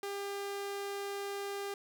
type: tone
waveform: sawtooth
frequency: 400 Hz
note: G4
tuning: 35 cents sharp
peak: -33 dBFS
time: 0.03-1.74 s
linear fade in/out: 2 ms
effects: none